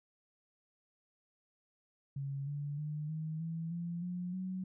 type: tone with pitch steps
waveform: sine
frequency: 138.59 / 144.56 / 150.78 / 157.28 / 164.05 / 171.12 / 178.49 / 186.17 Hz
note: C#3 / D3 / D3 / D#3 / E3 / F3 / F3 / F#3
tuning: 0 / -27 / +46 / +19 / -8 / -35 / +38 / +11 cents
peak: -36 dBFS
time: 2.16-4.64 s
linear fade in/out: 5 ms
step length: 310 ms
effects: none